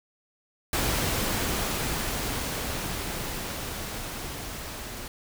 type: noise with level ramp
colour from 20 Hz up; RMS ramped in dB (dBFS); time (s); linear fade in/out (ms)
pink; -26 to -38; 0.73-5.08; 2
effects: none